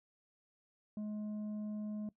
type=tone with tanh clipping; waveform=sine; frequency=211.2 Hz; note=G#3; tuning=29 cents sharp; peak=-39 dBFS; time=0.97-2.09 s; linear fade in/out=2 ms; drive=5 dB; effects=noise-tail reverb RT60 0.1 s tail -19 dB re dry